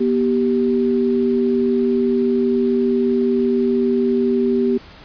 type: tone pair together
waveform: sine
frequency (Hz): 242.1 / 390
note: B3 / G4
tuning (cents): -34 / -9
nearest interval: minor sixth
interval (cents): 825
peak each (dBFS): -17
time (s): 0-4.78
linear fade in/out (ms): 10
effects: pink hiss -42 dBFS RMS until 5.04 s + resampled to 11025 Hz